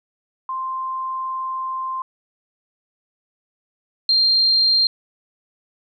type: tone pair in turn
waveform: sine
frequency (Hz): 1046.5 / 4186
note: C6 / C8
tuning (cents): 0 / 0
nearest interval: 2 octaves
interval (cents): 2400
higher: second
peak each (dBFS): -23 / -13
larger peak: second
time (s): 0.49-2.02 / 4.09-4.87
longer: first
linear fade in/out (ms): 2
effects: none